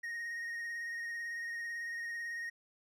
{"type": "tone with vibrato", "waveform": "triangle", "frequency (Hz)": 1864.7, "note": "A#6", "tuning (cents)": 0, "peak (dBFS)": -36, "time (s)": [0.03, 2.5], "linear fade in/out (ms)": 10, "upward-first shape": "sine", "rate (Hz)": 18, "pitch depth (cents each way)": 18, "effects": []}